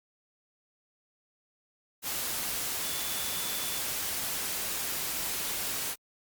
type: tone in noise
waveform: sine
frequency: 3476 Hz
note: A7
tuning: 22 cents flat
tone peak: -41 dBFS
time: 2.81-3.82 s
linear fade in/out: 50 ms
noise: white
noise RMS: -33 dBFS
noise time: 2.02-5.96 s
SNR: -11 dB
effects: Opus 48 kbps